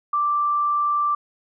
sine tone, 1174.7 Hz, D6, in tune, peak -18 dBFS, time 0.13-1.15 s, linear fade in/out 5 ms, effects none

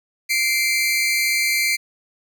sawtooth tone pair together, 2093 / 2331 Hz, C7 / D7, 0 / -14 cents, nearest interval major second, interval 186 cents, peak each -17 dBFS, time 0.29-1.77 s, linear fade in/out 20 ms, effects none

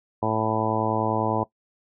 harmonic tone, 110 Hz, A2, in tune, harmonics 1 / 2 / 3 / 4 / 5 / 6 / 7 / 8 / 9, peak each -30 / -30 / -30 / -30 / -30 / -30 / -30 / -30 / -30 dBFS, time 0.22-1.44 s, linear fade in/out 10 ms, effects noise-tail reverb RT60 0.1 s tail -19 dB re dry

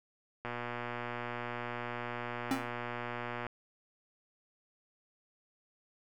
click train, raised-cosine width 0.5 ms, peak -23 dBFS, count 363, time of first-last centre 0.45-3.467 s, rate 120 Hz
square tone with exponential decay, 267 Hz, C4, 35 cents sharp, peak -27 dBFS, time 2.51-2.71 s, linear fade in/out 2 ms, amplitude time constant 43 ms
effects none

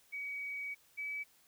sine tone pair in turn, 2264 / 2290 Hz, C#7 / D7, +36 / -44 cents, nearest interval unison, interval 20 cents, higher second, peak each -38 / -37 dBFS, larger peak second, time 0.12-0.75 / 0.97-1.24 s, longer first, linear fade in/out 20 ms, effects white hiss -67 dBFS RMS until 1.47 s

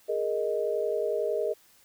sine chord, Ab suspended second, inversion none, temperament equal, 415.3 / 466.2 / 622.3 Hz, Ab4 / Bb4 / Eb5, 0 / 0 / 0 cents, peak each -30 dBFS, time 0.08-1.54 s, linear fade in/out 20 ms, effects white hiss -60 dBFS RMS until 1.84 s

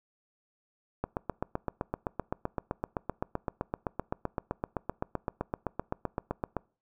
click train, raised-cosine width 1 ms, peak -16 dBFS, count 44, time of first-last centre 1.04-6.567 s, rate 7.78 Hz, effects noise-tail reverb RT60 0.4 s tail -25 dB re dry

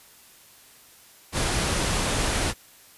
pink low-pass noise, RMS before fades -25 dBFS, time 1.32-2.54 s, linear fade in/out 50 ms, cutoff 11000 Hz, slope 96 dB/octave, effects white hiss -52 dBFS RMS until 2.97 s + resampled to 32000 Hz

